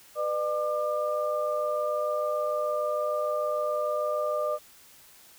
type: tone cluster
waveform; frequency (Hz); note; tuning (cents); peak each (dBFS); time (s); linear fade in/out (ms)
sine; 495.3 / 602 / 1197; B4 / D5 / D6; +5 / +43 / +33; -34 / -27 / -32; 0.15-4.59; 50
effects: white hiss -54 dBFS RMS until 5.38 s